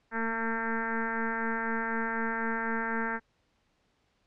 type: tone with frequency modulation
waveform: sine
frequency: 906 Hz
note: A#5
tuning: 50 cents flat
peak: -28 dBFS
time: 0.11-3.2 s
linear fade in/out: 50 ms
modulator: 226 Hz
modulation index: 4.2
effects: pink hiss -72 dBFS RMS until 4.26 s + low-pass 5000 Hz 12 dB/octave